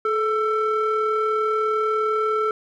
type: ring-modulated tone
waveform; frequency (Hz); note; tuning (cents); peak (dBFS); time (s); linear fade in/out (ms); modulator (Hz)
triangle; 451.5; A4; +45; -14; 0.05-2.51; 2; 883
effects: none